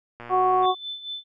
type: click train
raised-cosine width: 0.5 ms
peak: -24 dBFS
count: 55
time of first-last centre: 0.2-0.654 s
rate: 119 Hz
type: harmonic tone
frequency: 370 Hz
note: F#4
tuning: in tune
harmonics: 1 / 2 / 3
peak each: -24 / -20 / -22 dBFS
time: 0.29-0.75 s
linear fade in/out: 50 ms
type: tone with tremolo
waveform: sine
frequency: 3520 Hz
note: A7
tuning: in tune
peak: -29 dBFS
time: 0.62-1.24 s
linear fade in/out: 50 ms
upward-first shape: sine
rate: 4.5 Hz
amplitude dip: 70%
effects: none